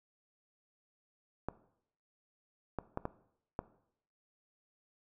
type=clicks; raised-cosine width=1 ms; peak=-21 dBFS; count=5; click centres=1.486 / 2.787 / 2.974 / 3.054 / 3.591 s; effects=noise-tail reverb RT60 0.7 s tail -17 dB re dry